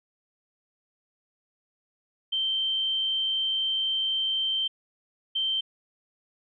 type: tone bursts at uneven times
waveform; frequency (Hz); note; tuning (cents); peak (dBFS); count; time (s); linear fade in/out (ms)
sine; 3124; G7; -7; -24; 2; 2.32-4.68 / 5.35-5.61; 10
effects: none